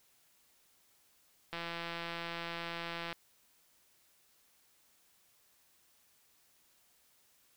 click train, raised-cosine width 0.3 ms, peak -24 dBFS, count 271, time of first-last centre 1.53-3.128 s, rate 169 Hz, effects white hiss -69 dBFS RMS until 7.56 s

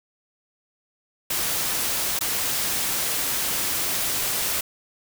white noise with dropouts, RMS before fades -25 dBFS, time 1.3-4.61 s, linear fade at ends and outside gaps 5 ms, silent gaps 2.191-2.208 s, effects none

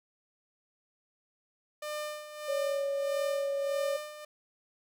sawtooth tone with tremolo, 600 Hz, D5, 37 cents sharp, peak -30 dBFS, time 1.82-4.25 s, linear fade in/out 5 ms, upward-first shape sine, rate 1.6 Hz, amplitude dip 70%
sine tone, 558 Hz, C#5, 11 cents sharp, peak -29 dBFS, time 2.48-3.97 s, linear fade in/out 10 ms
effects none

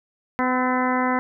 harmonic tone with a mistuned harmonic, 253.3 Hz, B3, 44 cents sharp, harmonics 1 / 2 / 3 / 4 / 5 / 6 / 7 / 8, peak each -23 / -28 / -27 / -25 / -30 / -32 / -32 / -31 dBFS, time 0.39-1.19 s, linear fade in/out 0 ms, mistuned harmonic 5, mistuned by +41 cents, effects none

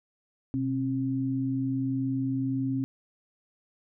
sine tone pair together, 126.4 / 267.8 Hz, B2 / C4, +41 / +40 cents, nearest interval octave + minor second, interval 1299 cents, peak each -31 / -27 dBFS, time 0.54-2.84 s, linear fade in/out 0 ms, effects none

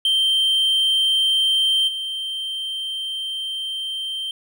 triangle tone with level steps, 3136 Hz, G7, in tune, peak -14 / -23 dBFS, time 0.05-4.31 s, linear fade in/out 2 ms, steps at 1.87 s, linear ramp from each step 20 ms, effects none

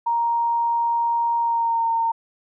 sine tone with pitch glide, 935 to 915.8 Hz, A#5 to A#5, +5 to -31 cents, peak -18 dBFS, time 0.06-2.12 s, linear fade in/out 10 ms, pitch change -36 cents, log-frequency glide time 1.39-1.88 s, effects none

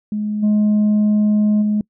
sine tone with level steps, 210.4 Hz, G#3, 23 cents sharp, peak -18 / -9 / -13 dBFS, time 0.12-1.81 s, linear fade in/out 2 ms, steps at 0.42 / 1.61 s, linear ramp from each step 20 ms, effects noise-tail reverb RT60 0.1 s tail -26 dB re dry + tanh soft clip ceiling -11 dBFS

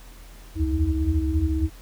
sine tone cluster, 70.1 / 81.2 / 84.7 / 318.7 Hz, C#2 / E2 / E2 / D#4, +20 / -26 / +48 / +42 cents, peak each -23 / -27 / -27 / -26 dBFS, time 0.55-1.7 s, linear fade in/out 50 ms, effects added 41 Hz sine -42 dBFS peak until 1.81 s + pink hiss -50 dBFS RMS until 1.81 s

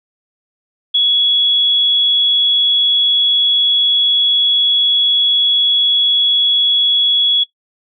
sine tone, 3364 Hz, G#7, 22 cents sharp, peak -9 dBFS, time 0.94-7.44 s, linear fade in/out 10 ms, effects noise-tail reverb RT60 0.1 s tail -18 dB re dry

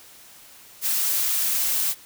blue noise, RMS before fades -23 dBFS, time 0.81-1.95 s, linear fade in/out 50 ms, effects white hiss -48 dBFS RMS until 2.05 s

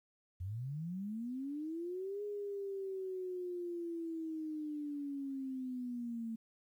sine linear two-way sweep, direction up then down, 84.7 to 415.3 to 223.4 Hz, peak -38 dBFS, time 0.4-6.36 s, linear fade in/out 10 ms, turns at 2.23 s, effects 12-bit

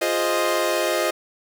sawtooth chord, F minor seventh, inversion none, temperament equal, 349.2 / 415.3 / 523.3 / 622.3 Hz, F4 / Ab4 / C5 / Eb5, 0 / 0 / 0 / 0 cents, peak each -22 / -25 / -22 / -19 dBFS, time 0.01-1.11 s, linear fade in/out 10 ms, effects none

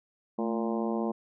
harmonic tone with a mistuned harmonic, 115.7 Hz, A#2, 13 cents flat, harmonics 2 / 3 / 4 / 5 / 6 / 7 / 8 / 9, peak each -30 / -34 / -36 / -38 / -40 / -41 / -42 / -43 dBFS, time 0.38-1.12 s, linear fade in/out 10 ms, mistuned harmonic 2, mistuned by -70 cents, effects none

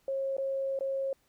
sine tone with dropouts, 541 Hz, C#5, 42 cents flat, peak -29 dBFS, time 0.08-1.13 s, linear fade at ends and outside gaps 2 ms, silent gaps 0.368-0.382 / 0.79-0.808 s, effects pink hiss -70 dBFS RMS until 1.28 s

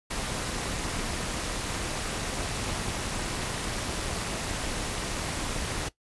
pink noise with amplitude modulation, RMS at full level -29 dBFS, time 0.1-5.89 s, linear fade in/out 10 ms, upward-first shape sine, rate 268 Hz, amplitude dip 60%, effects noise-tail reverb RT60 0.1 s tail -17 dB re dry + resampled to 24000 Hz

